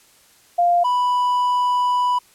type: tone pair in turn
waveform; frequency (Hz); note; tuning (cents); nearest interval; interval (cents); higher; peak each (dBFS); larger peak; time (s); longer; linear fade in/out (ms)
sine / triangle; 698.5 / 987.8; F5 / B5; 0 / 0; tritone; 600; second; -13 / -14; first; 0.58-0.84 / 0.84-2.19; second; 10
effects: white hiss -53 dBFS RMS until 2.34 s + low-pass 12000 Hz 12 dB/octave